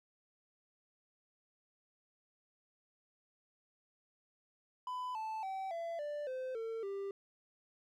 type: tone with pitch steps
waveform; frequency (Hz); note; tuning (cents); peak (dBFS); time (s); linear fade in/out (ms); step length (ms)
triangle; 1002 / 877.3 / 768.2 / 672.6 / 588.9 / 515.7 / 451.5 / 395.4; B5 / A5 / G5 / E5 / D5 / C5 / A4 / G4; +25 / -5 / -35 / +35 / +5 / -25 / +45 / +15; -36; 4.87-7.11; 2; 280
effects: none